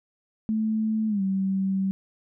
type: tone with pitch glide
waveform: sine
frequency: 218.5 to 192.43 Hz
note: A3 to G3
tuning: -12 to -32 cents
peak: -22 dBFS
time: 0.49-1.91 s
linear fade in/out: 0 ms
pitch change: -220 cents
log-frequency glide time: 1.08-1.22 s
effects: none